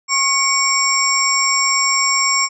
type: tone cluster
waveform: sine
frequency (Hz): 1088 / 2248 / 5470 / 7470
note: C#6 / C#7 / F8 / A#8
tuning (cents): -33 / +24 / -37 / +3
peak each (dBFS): -19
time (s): 0.08-2.49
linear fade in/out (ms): 50
effects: none